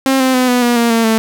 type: tone with pitch steps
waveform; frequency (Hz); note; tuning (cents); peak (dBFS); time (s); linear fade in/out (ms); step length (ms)
sawtooth; 266.9 / 260.1 / 253.4 / 246.9 / 240.5 / 234.4 / 228.4 / 222.5; C4 / C4 / B3 / B3 / B3 / A#3 / A#3 / A3; +35 / -10 / +45 / 0 / -46 / +10 / -35 / +20; -6; 0.06-1.18; 0; 140
effects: none